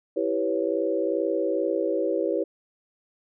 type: chord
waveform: sine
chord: C# half-diminished seventh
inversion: first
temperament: equal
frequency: 329.6 / 392 / 493.9 / 554.4 Hz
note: E4 / G4 / B4 / C#5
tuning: 0 / 0 / 0 / 0 cents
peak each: -28 dBFS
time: 0.16-2.44 s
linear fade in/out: 10 ms
effects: none